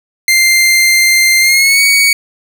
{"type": "tone with pitch glide", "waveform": "sawtooth", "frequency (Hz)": [2093, 2243], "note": ["C7", "C#7"], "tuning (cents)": [0, 20], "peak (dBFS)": -3, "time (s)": [0.28, 2.13], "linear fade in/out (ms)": 2, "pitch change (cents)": 120, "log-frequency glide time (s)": [1.41, 1.82], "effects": []}